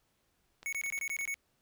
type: click train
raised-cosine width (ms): 0.2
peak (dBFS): -31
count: 6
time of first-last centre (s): 0.63-1.211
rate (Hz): 8.6
type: tone bursts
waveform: square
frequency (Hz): 2217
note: C#7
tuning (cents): 0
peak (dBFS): -34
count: 8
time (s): 0.66-1.342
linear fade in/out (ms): 0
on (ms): 66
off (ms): 22
effects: pink hiss -75 dBFS RMS until 1.61 s